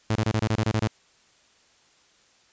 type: tone bursts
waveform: sawtooth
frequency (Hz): 109.4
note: A2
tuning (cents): -9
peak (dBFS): -17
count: 10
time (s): 0.1-0.876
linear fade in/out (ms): 5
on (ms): 56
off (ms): 24
effects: white hiss -60 dBFS RMS until 2.52 s + resampled to 16000 Hz